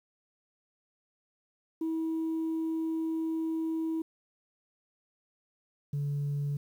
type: tone pair in turn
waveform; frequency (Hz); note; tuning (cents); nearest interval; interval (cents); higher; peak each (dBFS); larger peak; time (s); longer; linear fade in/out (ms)
sine; 323 / 143.58; E4 / D3; -35 / -39; octave + major second; 1404; first; -27 / -27; neither; 1.81-4.02 / 5.93-6.57; first; 5
effects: tanh soft clip ceiling -27 dBFS + 10-bit